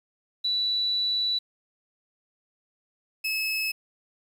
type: tone pair in turn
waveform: sine / 30% pulse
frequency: 3951 / 2590 Hz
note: B7 / E7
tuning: 0 / -31 cents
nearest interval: perfect fifth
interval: 731 cents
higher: first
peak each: -23 dBFS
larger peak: neither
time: 0.44-1.39 / 3.24-3.72 s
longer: first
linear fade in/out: 10 ms
effects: 9-bit